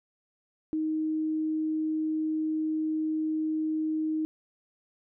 sine tone, 312.9 Hz, D#4, 10 cents sharp, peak -26 dBFS, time 0.73-4.25 s, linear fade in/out 0 ms, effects none

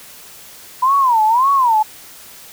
sine tone with vibrato, 981 Hz, B5, 12 cents flat, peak -10 dBFS, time 0.82-1.83 s, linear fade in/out 10 ms, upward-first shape sine, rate 1.8 Hz, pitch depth 230 cents each way, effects white hiss -39 dBFS RMS until 2.52 s

